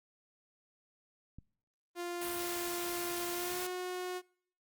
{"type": "click", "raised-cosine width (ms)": 5, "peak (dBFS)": -36, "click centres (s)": 1.386}
{"type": "tone with pitch glide", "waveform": "sawtooth", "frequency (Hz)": [349.2, 363.4], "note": ["F4", "F#4"], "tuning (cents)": [0, -31], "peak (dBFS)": -33, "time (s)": [1.95, 4.22], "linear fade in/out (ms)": 50, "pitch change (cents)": 69, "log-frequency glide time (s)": [3.33, 3.65]}
{"type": "noise", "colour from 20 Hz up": "white", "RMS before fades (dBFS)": -41, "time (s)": [2.21, 3.67], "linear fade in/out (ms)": 5}
{"effects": ["noise-tail reverb RT60 0.6 s tail -25 dB re dry", "Opus 48 kbps"]}